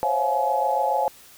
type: tone cluster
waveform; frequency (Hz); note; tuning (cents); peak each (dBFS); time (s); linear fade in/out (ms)
sine; 525 / 552 / 669 / 716 / 848; C5 / C#5 / E5 / F5 / G#5; +6 / -7 / +25 / +43 / +36; -28 / -28 / -30 / -27 / -22; 0.03-1.08; 0
effects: white hiss -49 dBFS RMS until 1.37 s